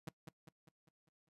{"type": "tone with echo", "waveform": "sawtooth", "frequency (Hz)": 159, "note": "D#3", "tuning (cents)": 38, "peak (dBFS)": -37, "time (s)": [0.07, 0.09], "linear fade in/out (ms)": 5, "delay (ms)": 200, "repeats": 6, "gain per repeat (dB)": -6, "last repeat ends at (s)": 1.29, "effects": ["noise-tail reverb RT60 0.1 s tail -21 dB re dry", "resampled to 32000 Hz"]}